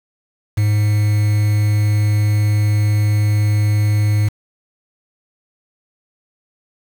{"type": "tone with quantisation", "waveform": "triangle", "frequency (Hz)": 104.9, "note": "G#2", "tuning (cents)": 18, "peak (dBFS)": -10, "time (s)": [0.57, 4.29], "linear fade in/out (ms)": 10, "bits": 5, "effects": []}